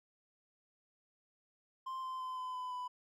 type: tone with pitch steps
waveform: triangle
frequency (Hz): 1046.5 / 1036.3 / 1026.1 / 1016.1 / 1006.2 / 996.4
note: C6 / C6 / C6 / B5 / B5 / B5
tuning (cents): 0 / -17 / -34 / +49 / +32 / +15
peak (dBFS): -37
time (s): 1.86-2.88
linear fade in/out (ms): 10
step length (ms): 170
effects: none